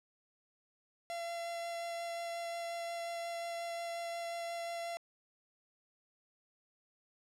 45% pulse tone with vibrato, 681 Hz, F5, 44 cents flat, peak -38 dBFS, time 1.1-4.97 s, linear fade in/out 0 ms, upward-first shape sine, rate 5.6 Hz, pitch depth 8 cents each way, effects low-pass 10000 Hz 12 dB/octave

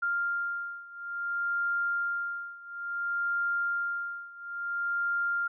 sine beating tone pair, 1396.9 / 1397.48 Hz, F6 / F6, 0 / +1 cents, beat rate 0.58 Hz, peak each -31 / -33 dBFS, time 0.02-5.48 s, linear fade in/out 10 ms, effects none

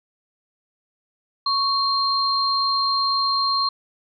sine tone pair together, 1108 / 4186 Hz, C#6 / C8, -1 / 0 cents, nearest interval octave + major seventh, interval 2301 cents, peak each -21 dBFS, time 1.46-3.69 s, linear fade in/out 5 ms, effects none

